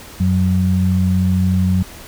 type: tone pair together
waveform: sine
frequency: 91.5 / 184.7 Hz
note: F#2 / F#3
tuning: -19 / -3 cents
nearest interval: octave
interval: 1216 cents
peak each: -15 dBFS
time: 0.2-1.83 s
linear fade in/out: 5 ms
effects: pink hiss -37 dBFS RMS until 2.07 s